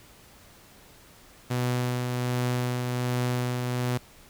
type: tone with tremolo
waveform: sawtooth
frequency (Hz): 124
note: B2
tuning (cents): +7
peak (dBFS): -20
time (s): 1.5-3.98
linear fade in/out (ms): 10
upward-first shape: triangle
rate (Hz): 1.3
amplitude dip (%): 35
effects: pink hiss -53 dBFS RMS until 4.29 s